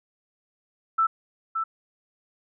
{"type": "tone with echo", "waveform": "sine", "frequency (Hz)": 1324, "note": "E6", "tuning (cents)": 7, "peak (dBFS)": -18, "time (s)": [0.98, 1.07], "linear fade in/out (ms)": 10, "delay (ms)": 570, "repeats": 1, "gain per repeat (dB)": -6, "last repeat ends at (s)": 1.64, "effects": []}